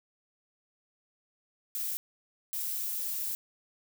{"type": "noise bursts at uneven times", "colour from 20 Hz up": "violet", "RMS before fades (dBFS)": -34, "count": 2, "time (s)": [[1.75, 1.97], [2.53, 3.35]], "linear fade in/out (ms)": 0, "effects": []}